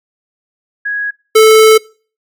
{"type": "tone pair in turn", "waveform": ["sine", "square"], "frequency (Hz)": [1661.2, 437.7], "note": ["G#6", "A4"], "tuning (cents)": [0, -9], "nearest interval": "octave + major seventh", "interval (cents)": 2309, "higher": "first", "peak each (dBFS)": [-14, -3], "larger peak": "second", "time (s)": [[0.85, 1.11], [1.35, 1.78]], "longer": "second", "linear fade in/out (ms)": 10, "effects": ["noise-tail reverb RT60 0.4 s tail -24 dB re dry", "MP3 96 kbps"]}